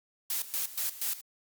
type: noise with tremolo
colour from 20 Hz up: blue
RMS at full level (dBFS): -31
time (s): 0.3-1.21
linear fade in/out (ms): 2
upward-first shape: square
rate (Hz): 4.2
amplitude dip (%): 80
effects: Opus 48 kbps